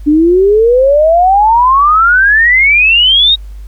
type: exponential sweep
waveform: sine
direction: up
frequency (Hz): 290 to 3812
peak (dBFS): -4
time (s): 0.06-3.36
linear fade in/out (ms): 20
effects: added 50 Hz sine -24 dBFS peak until 3.67 s + pink hiss -49 dBFS RMS until 3.67 s

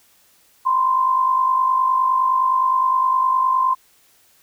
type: tone pair together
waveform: sine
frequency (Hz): 994 / 1043.7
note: B5 / C6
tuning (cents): +11 / -5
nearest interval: minor second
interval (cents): 84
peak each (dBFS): -23 / -15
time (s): 0.65-3.75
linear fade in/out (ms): 20
effects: white hiss -56 dBFS RMS until 4.42 s

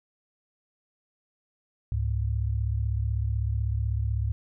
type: tone pair together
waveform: sine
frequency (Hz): 69.3 / 105.31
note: C#2 / G#2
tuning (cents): 0 / +25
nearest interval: perfect fifth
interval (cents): 725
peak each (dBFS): -27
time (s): 1.92-4.32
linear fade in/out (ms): 0
effects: none

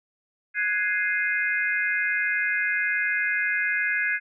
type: chord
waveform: sine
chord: Ab dominant seventh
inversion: third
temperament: equal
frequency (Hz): 1480 / 1661.2 / 2093 / 2489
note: Gb6 / Ab6 / C7 / Eb7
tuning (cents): 0 / 0 / 0 / 0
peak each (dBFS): -31 / -25 / -27 / -31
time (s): 0.54-4.2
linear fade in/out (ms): 50
effects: none

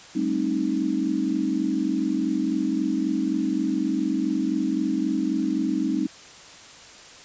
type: chord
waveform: sine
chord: A half-diminished seventh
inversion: third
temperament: equal with one note detuned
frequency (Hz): 196 / 220 / 267.6 / 311.1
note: G3 / A3 / C4 / Eb4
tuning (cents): 0 / 0 / +39 / 0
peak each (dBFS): -29 / -30 / -26 / -25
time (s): 0.15-6.07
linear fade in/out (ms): 10
effects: white hiss -45 dBFS RMS until 7.24 s + resampled to 16000 Hz

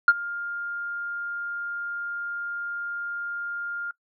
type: tone with ADSR envelope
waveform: sine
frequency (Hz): 1405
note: F6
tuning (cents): +10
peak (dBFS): -8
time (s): 0.08-3.91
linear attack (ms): 3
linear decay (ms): 40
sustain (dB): -21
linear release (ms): 3
effects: noise-tail reverb RT60 0.1 s tail -22 dB re dry + tanh soft clip ceiling -7 dBFS

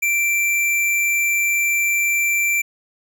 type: tone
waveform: square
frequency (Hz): 2349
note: D7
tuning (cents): 0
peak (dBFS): -17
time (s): 0.02-2.62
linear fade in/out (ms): 10
effects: 9-bit

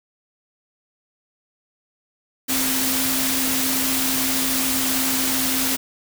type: tone in noise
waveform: sine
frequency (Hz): 262.8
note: C4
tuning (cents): +8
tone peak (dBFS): -26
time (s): 2.48-5.77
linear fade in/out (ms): 20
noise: white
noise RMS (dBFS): -22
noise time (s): 2.48-5.77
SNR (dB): -7
effects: none

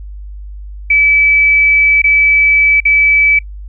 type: tone with dropouts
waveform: sine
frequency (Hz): 2300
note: D7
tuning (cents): -37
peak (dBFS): -6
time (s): 0.9-3.39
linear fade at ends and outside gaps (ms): 5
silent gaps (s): 2.019-2.04 / 2.803-2.852
effects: noise-tail reverb RT60 0.1 s tail -25 dB re dry + added 50 Hz sine -25 dBFS peak until 3.68 s

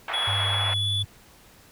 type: band-pass noise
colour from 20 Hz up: pink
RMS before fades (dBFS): -31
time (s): 0.08-0.74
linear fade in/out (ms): 2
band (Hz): 670 to 2500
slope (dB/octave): 24
type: tone with pitch glide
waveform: triangle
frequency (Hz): 3368 to 3443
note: G#7 to A7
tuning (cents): +24 to -38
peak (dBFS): -23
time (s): 0.13-1.03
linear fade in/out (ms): 10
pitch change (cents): +38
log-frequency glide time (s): 0.49-0.91
type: tone with vibrato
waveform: sine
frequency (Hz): 100.1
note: G2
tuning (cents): +37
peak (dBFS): -27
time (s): 0.27-1.05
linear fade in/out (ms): 10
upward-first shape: triangle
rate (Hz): 4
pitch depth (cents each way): 12
effects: pink hiss -53 dBFS RMS until 1.71 s

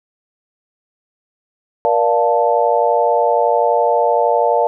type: chord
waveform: sine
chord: Bb major seventh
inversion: none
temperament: equal with one note detuned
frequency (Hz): 474.9 / 587.3 / 698.5 / 880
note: Bb4 / D5 / F5 / A5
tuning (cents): +32 / 0 / 0 / 0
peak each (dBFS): -17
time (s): 1.85-4.67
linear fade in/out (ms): 0
effects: none

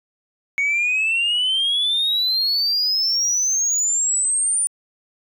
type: exponential sweep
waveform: sine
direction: up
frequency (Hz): 2217 to 9400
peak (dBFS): -15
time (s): 0.58-4.67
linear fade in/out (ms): 0
effects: tanh soft clip ceiling -15 dBFS

